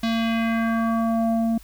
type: tone with low-pass filter sweep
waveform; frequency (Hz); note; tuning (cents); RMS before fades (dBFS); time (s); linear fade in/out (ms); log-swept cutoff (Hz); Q
square; 227.5; A#3; -42; -22; 0.03-1.58; 5; 4200 to 460; 2.2
effects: added 50 Hz sine -45 dBFS peak until 1.63 s + white hiss -52 dBFS RMS until 1.63 s